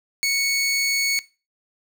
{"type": "tone", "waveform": "20% pulse", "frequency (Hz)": 2217, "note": "C#7", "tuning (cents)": 0, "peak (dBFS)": -14, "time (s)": [0.23, 1.19], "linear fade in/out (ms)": 0, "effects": ["noise-tail reverb RT60 0.3 s tail -19 dB re dry"]}